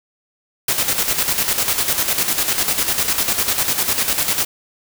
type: noise with tremolo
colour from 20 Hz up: white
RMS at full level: -17 dBFS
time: 0.68-4.45 s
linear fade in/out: 5 ms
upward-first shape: square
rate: 10 Hz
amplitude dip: 55%
effects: none